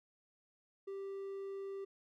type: tone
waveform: triangle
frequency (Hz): 392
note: G4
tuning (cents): 0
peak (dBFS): -39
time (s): 0.87-1.85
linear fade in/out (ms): 10
effects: none